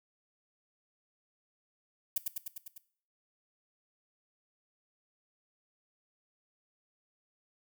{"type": "noise with echo", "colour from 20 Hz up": "violet", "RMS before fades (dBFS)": -29, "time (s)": [2.16, 2.18], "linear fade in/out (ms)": 5, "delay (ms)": 100, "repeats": 6, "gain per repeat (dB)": -3, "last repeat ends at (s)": 2.78, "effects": ["noise-tail reverb RT60 0.5 s tail -17 dB re dry"]}